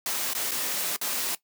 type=noise with dropouts; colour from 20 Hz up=white; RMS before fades=-29 dBFS; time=0.06-1.35 s; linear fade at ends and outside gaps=2 ms; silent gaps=0.335-0.349 / 0.511-0.516 / 0.963-1.013 s; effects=noise-tail reverb RT60 0.1 s tail -17 dB re dry + high-pass 200 Hz 12 dB/octave